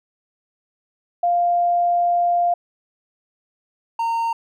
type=tone pair in turn; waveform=sine / triangle; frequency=698.5 / 919.3 Hz; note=F5 / A#5; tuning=0 / -24 cents; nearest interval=perfect fourth; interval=476 cents; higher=second; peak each=-15 / -17 dBFS; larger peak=first; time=1.23-2.54 / 3.99-4.33 s; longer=first; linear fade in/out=5 ms; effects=none